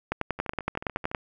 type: two click trains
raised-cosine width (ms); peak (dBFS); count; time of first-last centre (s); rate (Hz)
0.5; -22 / -11; 11 / 12; 0.39-1.115 / 0.12-1.148; 13.8 / 10.7
effects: none